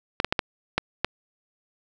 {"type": "clicks", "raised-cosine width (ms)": 0.3, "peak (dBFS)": -5, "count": 6, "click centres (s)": [0.201, 0.246, 0.325, 0.392, 0.78, 1.046], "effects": []}